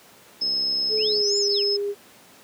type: tone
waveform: sine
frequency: 5180 Hz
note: E8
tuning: 31 cents flat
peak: -21 dBFS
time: 0.41-1.77 s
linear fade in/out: 10 ms
type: click train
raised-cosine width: 2 ms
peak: -28 dBFS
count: 55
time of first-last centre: 0.42-1.208 s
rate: 68.5 Hz
type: tone with pitch glide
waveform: sine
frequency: 432.4 to 405.8 Hz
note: A4 to G#4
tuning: -30 to -40 cents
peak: -23 dBFS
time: 0.89-1.95 s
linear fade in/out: 50 ms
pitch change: -110 cents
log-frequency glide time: 1.01-1.31 s
type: linear two-way sweep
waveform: sine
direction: up then down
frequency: 2217 to 7280 to 2217 Hz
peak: -28 dBFS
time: 0.97-1.64 s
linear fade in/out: 50 ms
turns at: 1.38 s
effects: pink hiss -50 dBFS RMS until 2.43 s + high-pass 200 Hz 12 dB/octave